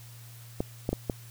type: clicks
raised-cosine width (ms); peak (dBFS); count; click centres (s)
2; -14; 4; 0.605 / 0.891 / 0.93 / 1.098
effects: added 117 Hz sine -46 dBFS peak until 1.3 s + white hiss -53 dBFS RMS until 1.3 s